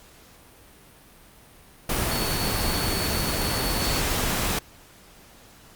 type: tone in noise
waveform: sine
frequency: 4435 Hz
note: C#8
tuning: in tune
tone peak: -31 dBFS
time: 2.11-4 s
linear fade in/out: 5 ms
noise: pink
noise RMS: -25 dBFS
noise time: 1.89-4.59 s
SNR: -9 dB
effects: pink hiss -51 dBFS RMS until 5.75 s + Opus 48 kbps